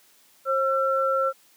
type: tone pair together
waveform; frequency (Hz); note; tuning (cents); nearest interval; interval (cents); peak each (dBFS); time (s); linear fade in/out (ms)
sine; 535 / 1348.1; C5 / E6; +38 / +38; octave + major third; 1600; -23 / -23; 0.45-1.33; 50
effects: white hiss -58 dBFS RMS until 1.56 s + high-pass 150 Hz 12 dB/octave